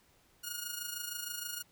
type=tone with amplitude modulation; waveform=5% pulse; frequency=1436 Hz; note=F6; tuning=48 cents sharp; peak=-24 dBFS; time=0.43-1.63 s; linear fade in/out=20 ms; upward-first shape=sine; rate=26.4 Hz; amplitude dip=60%; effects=pink hiss -67 dBFS RMS until 1.71 s